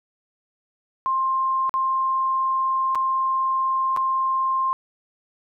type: tone with dropouts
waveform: sine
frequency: 1056 Hz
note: C6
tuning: 16 cents sharp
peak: -19 dBFS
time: 1.06-4.73 s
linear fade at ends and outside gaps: 0 ms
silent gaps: 1.694-1.74 / 2.949-2.955 / 3.964-3.972 s
effects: none